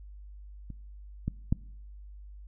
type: clicks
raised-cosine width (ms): 5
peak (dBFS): -29 / -17 / -12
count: 3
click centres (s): 0.703 / 1.28 / 1.525
effects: noise-tail reverb RT60 0.7 s tail -23 dB re dry + added 50 Hz sine -44 dBFS peak until 2.47 s